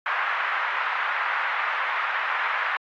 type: band-pass noise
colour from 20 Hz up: pink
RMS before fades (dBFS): -26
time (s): 0.06-2.77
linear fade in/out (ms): 2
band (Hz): 1000 to 2100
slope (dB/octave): 24
effects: AAC 48 kbps